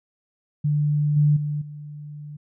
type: tone with level steps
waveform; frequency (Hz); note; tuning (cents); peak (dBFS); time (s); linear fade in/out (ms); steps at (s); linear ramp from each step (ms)
sine; 148.1; D3; +15; -18 / -14 / -23 / -34; 0.64-2.37; 10; 1.16 / 1.36 / 1.61; 10
effects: none